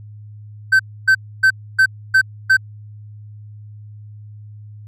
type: tone bursts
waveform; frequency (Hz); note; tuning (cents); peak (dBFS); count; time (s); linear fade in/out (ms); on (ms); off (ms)
triangle; 1543; G6; -28; -6; 6; 0.72-2.57; 10; 75; 280
effects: added 105 Hz sine -34 dBFS peak until 4.87 s + MP3 64 kbps